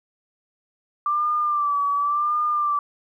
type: tone with vibrato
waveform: sine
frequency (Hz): 1174.7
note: D6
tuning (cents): 0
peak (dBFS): -19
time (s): 1.06-2.79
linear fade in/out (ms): 2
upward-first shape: sine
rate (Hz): 0.92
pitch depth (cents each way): 53
effects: 10-bit